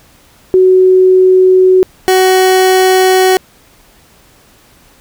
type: tone pair in turn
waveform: sine / 30% pulse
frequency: 372.2 / 374.2 Hz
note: F#4 / F#4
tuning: +10 / +20 cents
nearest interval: unison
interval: 10 cents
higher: second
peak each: -3 dBFS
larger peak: neither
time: 0.54-1.83 / 2.08-3.37 s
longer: neither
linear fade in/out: 0 ms
effects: pink hiss -45 dBFS RMS until 5 s